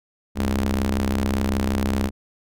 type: ring-modulated tone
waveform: sawtooth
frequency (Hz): 65.3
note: C2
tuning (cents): -3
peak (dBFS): -13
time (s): 0.35-2.11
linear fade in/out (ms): 50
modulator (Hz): 144
effects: none

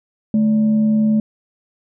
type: tone with frequency modulation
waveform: sine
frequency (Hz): 215.8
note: A3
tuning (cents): -33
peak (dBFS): -12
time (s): 0.34-1.2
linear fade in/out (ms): 2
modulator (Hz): 361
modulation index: 0.22
effects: none

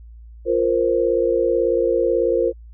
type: chord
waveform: sine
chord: F suspended fourth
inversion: none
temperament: just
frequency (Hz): 349.2 / 465.6 / 523.8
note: F4 / Bb4 / C5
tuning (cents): 0 / -2 / +2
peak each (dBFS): -21 / -19 / -20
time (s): 0.45-2.53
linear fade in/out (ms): 50
effects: added 57 Hz sine -38 dBFS peak until 2.73 s

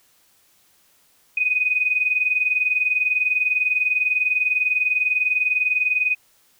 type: tone pair together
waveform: sine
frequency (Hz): 2479 / 2499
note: D#7 / D#7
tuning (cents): -7 / +7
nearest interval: unison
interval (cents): 14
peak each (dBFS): -23 / -19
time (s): 1.37-6.15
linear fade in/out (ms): 5
effects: white hiss -59 dBFS RMS until 6.59 s

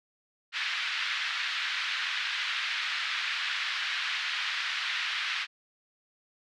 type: band-pass noise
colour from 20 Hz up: pink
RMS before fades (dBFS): -32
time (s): 0.52-5.47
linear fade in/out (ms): 50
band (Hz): 1500 to 4000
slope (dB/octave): 24
effects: none

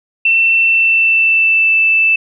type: tone with pitch glide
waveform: sine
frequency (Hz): 2687 to 2644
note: E7 to E7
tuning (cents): +33 to +5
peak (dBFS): -8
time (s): 0.25-2.16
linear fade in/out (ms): 5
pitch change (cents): -28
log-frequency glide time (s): 0.63-1.76
effects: none

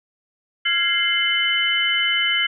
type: tone cluster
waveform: sine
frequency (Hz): 1382 / 1660 / 2097 / 3019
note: F6 / G#6 / C7 / F#7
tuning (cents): -19 / -1 / +3 / +34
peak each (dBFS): -28 / -27 / -21 / -20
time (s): 0.65-2.47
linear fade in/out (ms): 10
effects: none

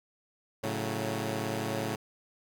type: chord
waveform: 10% pulse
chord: F# minor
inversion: first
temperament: equal with one note detuned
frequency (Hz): 110 / 138.59 / 184.14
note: A2 / C#3 / F#3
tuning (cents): 0 / 0 / -8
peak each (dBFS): -25 / -28 / -30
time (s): 0.63-1.96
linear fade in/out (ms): 10
effects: none

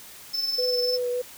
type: tone with tremolo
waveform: triangle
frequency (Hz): 5274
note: E8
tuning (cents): 0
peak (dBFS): -21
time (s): 0.33-0.98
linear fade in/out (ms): 20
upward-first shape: sine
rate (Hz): 20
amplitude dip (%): 55
type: tone with vibrato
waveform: sine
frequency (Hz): 493.9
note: B4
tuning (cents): 0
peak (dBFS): -24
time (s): 0.58-1.22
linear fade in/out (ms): 10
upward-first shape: triangle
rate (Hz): 3.4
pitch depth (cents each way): 21
effects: white hiss -45 dBFS RMS until 1.37 s

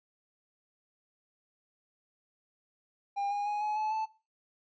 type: tone with pitch steps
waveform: triangle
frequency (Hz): 803 / 817 / 831.3 / 845.8 / 860.6 / 875.7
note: G5 / G#5 / G#5 / G#5 / A5 / A5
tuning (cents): +41 / -29 / +1 / +31 / -39 / -8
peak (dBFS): -28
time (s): 3.16-4.06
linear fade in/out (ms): 20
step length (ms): 150
effects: noise-tail reverb RT60 0.3 s tail -17 dB re dry + resampled to 16000 Hz

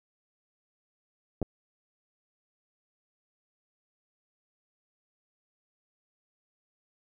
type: clicks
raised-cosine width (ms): 2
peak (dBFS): -18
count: 2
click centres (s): 1.417 / 1.427
effects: none

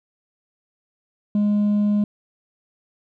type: tone with hard clipping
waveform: triangle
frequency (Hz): 207.1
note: G#3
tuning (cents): -5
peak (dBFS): -15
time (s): 1.35-2.04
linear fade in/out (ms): 2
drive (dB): 1
effects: none

